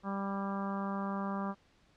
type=harmonic tone with a mistuned harmonic; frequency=196.9 Hz; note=G3; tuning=8 cents sharp; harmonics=1 / 2 / 3 / 4 / 5 / 6 / 7 / 8; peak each=-35 / -46 / -44 / -44 / -43 / -42 / -50 / -52 dBFS; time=0.03-1.55 s; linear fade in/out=50 ms; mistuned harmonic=8; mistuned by=+32 cents; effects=pink hiss -67 dBFS RMS until 1.96 s + low-pass 5000 Hz 12 dB/octave